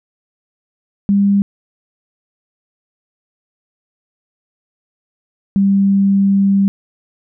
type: tone pair in turn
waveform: sine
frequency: 200 / 197.02 Hz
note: G3 / G3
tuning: +35 / +9 cents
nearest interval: unison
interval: 26 cents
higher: first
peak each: -9 dBFS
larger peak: neither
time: 1.09-1.42 / 5.56-6.68 s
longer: second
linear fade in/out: 0 ms
effects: none